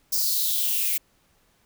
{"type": "noise with high-pass filter sweep", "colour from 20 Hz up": "violet", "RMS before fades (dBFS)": -24, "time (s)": [0.12, 0.98], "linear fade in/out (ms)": 10, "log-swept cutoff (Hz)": [5300, 2200], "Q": 4.9, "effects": ["pink hiss -64 dBFS RMS until 1.65 s"]}